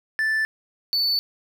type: tone pair in turn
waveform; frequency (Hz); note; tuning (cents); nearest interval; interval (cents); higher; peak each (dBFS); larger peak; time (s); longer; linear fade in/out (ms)
triangle; 1760 / 4488; A6 / C#8; 0 / +21; octave + major third; 1621; second; -18; neither; 0.19-0.45 / 0.93-1.19; neither; 0
effects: none